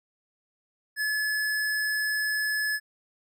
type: tone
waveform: square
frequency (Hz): 1714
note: A6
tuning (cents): -46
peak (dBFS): -26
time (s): 0.96-2.8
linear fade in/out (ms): 50
effects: none